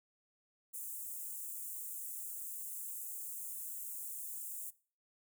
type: high-pass noise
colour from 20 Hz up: white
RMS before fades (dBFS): -44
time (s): 0.73-4.71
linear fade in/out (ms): 20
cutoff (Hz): 7300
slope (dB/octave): 48
effects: noise-tail reverb RT60 0.4 s tail -20 dB re dry